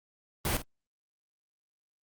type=noise with echo; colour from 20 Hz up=pink; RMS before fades=-29 dBFS; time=0.45-0.57 s; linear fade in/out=2 ms; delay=50 ms; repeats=1; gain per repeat=-12 dB; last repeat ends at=0.62 s; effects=Opus 24 kbps